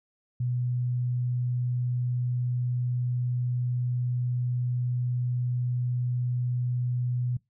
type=tone; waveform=sine; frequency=123.47 Hz; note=B2; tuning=in tune; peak=-25 dBFS; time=0.4-7.37 s; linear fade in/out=5 ms; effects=noise-tail reverb RT60 0.2 s tail -23 dB re dry